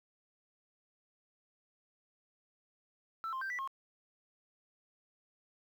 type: tone with pitch steps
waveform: sine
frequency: 1329 / 1052 / 1568 / 1966 / 1077 Hz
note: E6 / C6 / G6 / B6 / C6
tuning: +14 / +9 / 0 / -8 / +50 cents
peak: -34 dBFS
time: 3.24-3.675 s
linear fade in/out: 0 ms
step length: 87 ms
effects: tanh soft clip ceiling -34 dBFS + 11-bit